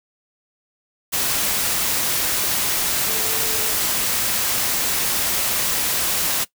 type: tone in noise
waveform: sine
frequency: 440 Hz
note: A4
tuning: in tune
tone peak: -32 dBFS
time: 3.07-3.74 s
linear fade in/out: 20 ms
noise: white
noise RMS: -21 dBFS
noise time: 1.12-6.45 s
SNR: -14 dB
effects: noise-tail reverb RT60 0.1 s tail -19 dB re dry